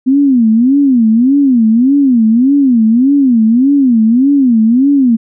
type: tone with vibrato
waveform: sine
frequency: 250 Hz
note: B3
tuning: 21 cents sharp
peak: -5 dBFS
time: 0.06-5.17 s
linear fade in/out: 20 ms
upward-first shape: sine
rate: 1.7 Hz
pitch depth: 230 cents each way
effects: none